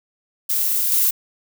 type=noise with level steps; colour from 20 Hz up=violet; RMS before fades=-20 / -17 dBFS; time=0.49-1.11 s; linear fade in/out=10 ms; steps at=0.92 s; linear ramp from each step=2 ms; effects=none